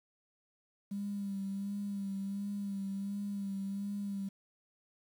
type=tone with vibrato; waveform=triangle; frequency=198.9 Hz; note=G3; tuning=25 cents sharp; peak=-31 dBFS; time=0.91-4.29 s; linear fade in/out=10 ms; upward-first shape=sine; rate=1.4 Hz; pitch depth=34 cents each way; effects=tanh soft clip ceiling -33 dBFS + 10-bit